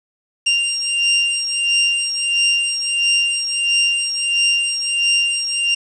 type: beating tone pair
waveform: sawtooth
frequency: 2787 / 2788.5 Hz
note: F7 / F7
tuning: -4 / -3 cents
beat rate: 1.5 Hz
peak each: -15 dBFS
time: 0.46-5.75 s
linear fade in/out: 10 ms
effects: resampled to 22050 Hz + 7-bit